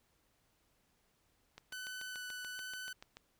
click train, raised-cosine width 0.2 ms, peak -32 dBFS, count 12, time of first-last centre 1.58-3.17 s, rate 6.92 Hz
sawtooth tone with vibrato, 1499 Hz, F#6, 22 cents sharp, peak -39 dBFS, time 1.72-2.93 s, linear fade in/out 5 ms, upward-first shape square, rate 1.2 Hz, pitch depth 8 cents each way
effects pink hiss -75 dBFS RMS until 3.39 s

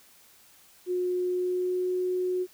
sine tone with pitch glide, 361.3 to 365.1 Hz, F#4 to F#4, -41 to -23 cents, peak -25 dBFS, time 0.86-2.47 s, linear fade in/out 50 ms, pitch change +18 cents, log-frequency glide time 1.26-1.89 s, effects white hiss -57 dBFS RMS until 2.53 s

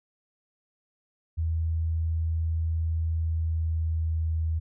sine tone with pitch glide, 81.3 to 80.46 Hz, E2 to E2, -23 to -41 cents, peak -24 dBFS, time 1.37-4.6 s, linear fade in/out 20 ms, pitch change -18 cents, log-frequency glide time 3.12-4.36 s, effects none

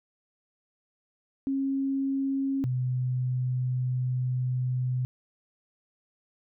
sine tone pair in turn, 271.7 / 126.61 Hz, C#4 / B2, -35 / +43 cents, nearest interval octave + minor second, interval 1322 cents, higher first, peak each -25 dBFS, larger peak neither, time 1.47-2.64 / 2.64-5.05 s, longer second, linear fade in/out 0 ms, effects none

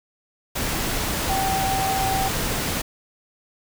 sine tone in noise, 772 Hz, G5, 27 cents flat, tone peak -22 dBFS, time 1.29-2.29 s, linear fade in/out 10 ms, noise pink, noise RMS -25 dBFS, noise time 0.55-2.82 s, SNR 0 dB, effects none

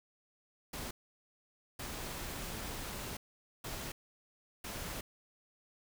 pink noise bursts at uneven times, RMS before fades -42 dBFS, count 4, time 0.73-0.91 / 1.79-3.17 / 3.64-3.92 / 4.64-5.01 s, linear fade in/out 5 ms, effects none

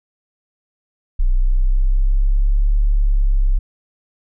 sine exponential two-way sweep, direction up then down, 30.51 to 36.2 to 32.86 Hz, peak -11 dBFS, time 1.19-3.59 s, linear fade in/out 10 ms, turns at 2.81 s, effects none

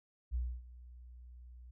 sine tone with ADSR envelope, 61 Hz, B1, 21 cents flat, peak -31 dBFS, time 0.31-1.71 s, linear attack 38 ms, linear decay 270 ms, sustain -19 dB, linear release 6 ms, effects none

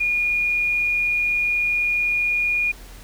sine tone, 2436 Hz, D#7, 37 cents flat, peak -18 dBFS, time 0-2.72 s, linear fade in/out 10 ms, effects added 43 Hz sine -40 dBFS peak until 3.03 s + pink hiss -45 dBFS RMS until 3.03 s

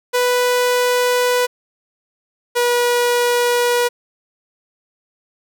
sawtooth tone pair in turn, 493.9 / 484 Hz, B4 / B4, 0 / -35 cents, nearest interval unison, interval 35 cents, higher first, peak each -10 dBFS, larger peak neither, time 0.13-1.47 / 2.55-3.89 s, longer neither, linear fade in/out 20 ms, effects none

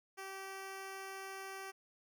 10% pulse tone, 386.6 Hz, G4, 24 cents flat, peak -36 dBFS, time 0.17-1.72 s, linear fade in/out 20 ms, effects none

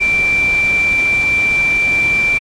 sine tone in noise, 2349 Hz, D7, in tune, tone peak -11 dBFS, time 0-2.39 s, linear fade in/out 20 ms, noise pink, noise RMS -28 dBFS, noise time 0-2.39 s, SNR +14 dB, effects low-pass 7000 Hz 12 dB/octave + AAC 48 kbps

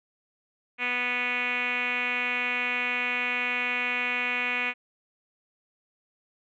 5% pulse tone with low-pass filter, 246.4 Hz, B3, 4 cents flat, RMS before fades -28 dBFS, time 0.78-4.74 s, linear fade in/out 50 ms, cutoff 2400 Hz, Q 6.2, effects none

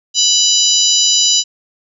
harmonic tone with a mistuned harmonic, 987.8 Hz, B5, in tune, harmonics 3 / 4 / 5 / 6 / 7, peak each -16 / -16 / -16 / -16 / -16 dBFS, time 0.14-1.44 s, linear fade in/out 50 ms, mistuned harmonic 7, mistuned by +45 cents, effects none

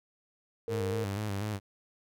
sine tone, 460.8 Hz, A#4, 20 cents flat, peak -32 dBFS, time 0.68-1.04 s, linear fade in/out 0 ms
sawtooth tone with vibrato, 102.6 Hz, G#2, 21 cents flat, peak -28 dBFS, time 0.68-1.6 s, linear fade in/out 50 ms, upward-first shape square, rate 4.1 Hz, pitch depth 64 cents each way
effects none

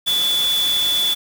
sine tone in noise, 3454 Hz, A7, 33 cents flat, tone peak -16 dBFS, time 0.06-1.15 s, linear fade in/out 20 ms, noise white, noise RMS -27 dBFS, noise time 0.06-1.15 s, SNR +8 dB, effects none

